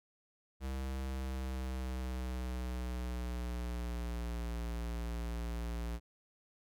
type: tone with pitch glide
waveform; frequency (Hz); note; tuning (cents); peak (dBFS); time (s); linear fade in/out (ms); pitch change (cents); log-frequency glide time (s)
square; 66 to 58.12; C2 to A#1; +16 to -4; -37; 0.6-6; 50; -220; 1.04-4.54
effects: none